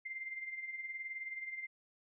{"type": "tone with tremolo", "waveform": "sine", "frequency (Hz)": 2093, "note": "C7", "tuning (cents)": 0, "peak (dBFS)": -38, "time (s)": [0.05, 1.67], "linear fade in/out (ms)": 10, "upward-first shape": "sine", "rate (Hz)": 19, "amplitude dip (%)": 60, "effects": []}